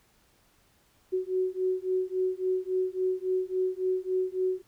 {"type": "beating tone pair", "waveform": "sine", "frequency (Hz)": [370, 373.6], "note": ["F#4", "F#4"], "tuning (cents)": [0, 17], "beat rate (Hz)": 3.6, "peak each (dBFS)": [-29, -29], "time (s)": [1.12, 4.62], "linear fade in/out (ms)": 20, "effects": ["pink hiss -65 dBFS RMS until 4.67 s"]}